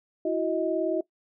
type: tone cluster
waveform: sine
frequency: 329.8 / 368.6 / 630 Hz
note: E4 / F#4 / D#5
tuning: +1 / -7 / +21 cents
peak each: -28 dBFS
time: 0.25-1.01 s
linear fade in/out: 5 ms
effects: noise-tail reverb RT60 0.1 s tail -19 dB re dry